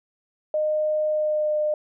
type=tone with pitch glide; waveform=sine; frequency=613 to 605.3 Hz; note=D#5 to D#5; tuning=-26 to -48 cents; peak=-20 dBFS; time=0.54-1.74 s; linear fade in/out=2 ms; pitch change=-22 cents; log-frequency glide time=1.09-1.57 s; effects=none